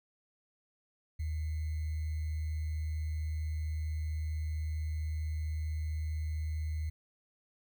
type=tone with sample-and-hold; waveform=sine; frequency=77.78 Hz; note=D#2; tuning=in tune; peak=-32 dBFS; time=1.19-6.9 s; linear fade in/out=10 ms; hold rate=2100 Hz; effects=none